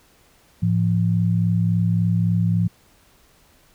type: tone pair together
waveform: sine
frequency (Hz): 108.23 / 171.8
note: A2 / F3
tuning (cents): -28 / -28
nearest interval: minor sixth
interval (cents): 800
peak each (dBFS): -19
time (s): 0.62-2.68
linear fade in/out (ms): 10
effects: pink hiss -56 dBFS RMS until 3.74 s